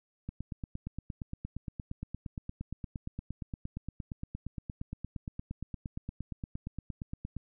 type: click train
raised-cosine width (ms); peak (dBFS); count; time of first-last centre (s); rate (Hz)
5; -25; 62; 0.29-7.367; 8.62
effects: none